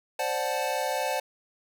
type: chord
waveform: square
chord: D dominant seventh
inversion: third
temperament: equal with one note detuned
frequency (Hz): 523.3 / 587.3 / 740 / 872.9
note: C5 / D5 / F#5 / A5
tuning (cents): 0 / 0 / 0 / -14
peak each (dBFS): -33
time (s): 0.19-1.2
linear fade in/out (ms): 5
effects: 9-bit